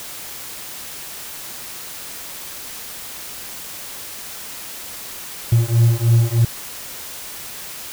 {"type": "beating tone pair", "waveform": "triangle", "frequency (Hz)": [114.8, 118], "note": ["A#2", "A#2"], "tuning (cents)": [-26, 22], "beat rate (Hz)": 3.2, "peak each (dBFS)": [-13, -13], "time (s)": [5.52, 6.45], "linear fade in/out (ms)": 5, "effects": ["white hiss -33 dBFS RMS until 7.92 s"]}